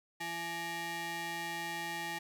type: ring-modulated tone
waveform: sawtooth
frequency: 506 Hz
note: B4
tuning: 42 cents sharp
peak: -30 dBFS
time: 0.2-2.19 s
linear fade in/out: 10 ms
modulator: 1350 Hz
effects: none